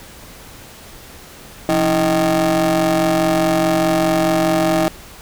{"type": "ring-modulated tone", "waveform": "30% pulse", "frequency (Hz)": 151.2, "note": "D#3", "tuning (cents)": -49, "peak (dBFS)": -8, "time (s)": [1.69, 4.88], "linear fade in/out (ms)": 0, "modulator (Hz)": 476, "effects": ["pink hiss -39 dBFS RMS until 5.21 s"]}